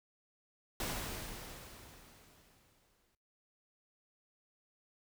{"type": "noise with exponential decay", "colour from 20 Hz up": "pink", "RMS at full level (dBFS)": -37, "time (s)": [0.8, 3.15], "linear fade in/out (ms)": 2, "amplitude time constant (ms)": 510, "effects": ["noise-tail reverb RT60 0.4 s tail -22 dB re dry"]}